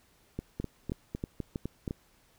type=two click trains; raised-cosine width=3 ms; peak=-21 / -20 dBFS; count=7 / 5; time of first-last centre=0.39-1.909 / 0.6-1.878 s; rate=3.95 / 3.13 Hz; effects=pink hiss -65 dBFS RMS until 2.38 s